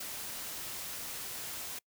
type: noise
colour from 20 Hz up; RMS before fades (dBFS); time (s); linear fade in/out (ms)
white; -41; 0-1.79; 5
effects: noise-tail reverb RT60 0.1 s tail -26 dB re dry